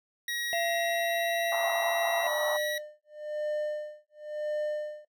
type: tone with pitch glide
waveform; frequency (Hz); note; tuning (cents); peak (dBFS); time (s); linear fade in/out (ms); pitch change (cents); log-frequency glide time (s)
25% pulse; 1900 to 1923.2; A#6 to B6; +33 to -46; -28; 0.28-2.78; 2; +21; 0.6-1.44
type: harmonic tone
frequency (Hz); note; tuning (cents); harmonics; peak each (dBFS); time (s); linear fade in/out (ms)
680; F5; -46; 1 / 3 / 4; -29 / -38 / -41; 0.53-2.27; 0
type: band-pass noise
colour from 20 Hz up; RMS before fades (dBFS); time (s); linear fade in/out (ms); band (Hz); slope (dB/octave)
pink; -35; 1.52-2.57; 2; 650 to 1200; 48
type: tone with tremolo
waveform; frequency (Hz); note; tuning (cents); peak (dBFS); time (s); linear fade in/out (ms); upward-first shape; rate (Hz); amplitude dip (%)
triangle; 602; D5; +43; -26; 2.23-5.05; 5; sine; 0.95; 100
effects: noise-tail reverb RT60 0.1 s tail -18 dB re dry